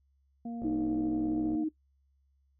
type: harmonic tone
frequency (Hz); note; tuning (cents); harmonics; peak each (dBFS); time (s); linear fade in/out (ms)
233.5; A#3; +3; 1 / 2 / 3; -35 / -52 / -47; 0.45-1.64; 5
type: click train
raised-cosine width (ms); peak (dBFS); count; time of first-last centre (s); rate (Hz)
2; -30; 61; 0.62-1.55; 64.5
type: tone with vibrato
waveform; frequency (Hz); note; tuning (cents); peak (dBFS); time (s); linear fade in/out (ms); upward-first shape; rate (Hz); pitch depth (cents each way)
sine; 310; D#4; -6; -28; 0.64-1.69; 10; square; 15; 22
effects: noise-tail reverb RT60 0.1 s tail -18 dB re dry + added 68 Hz sine -67 dBFS peak until 2.59 s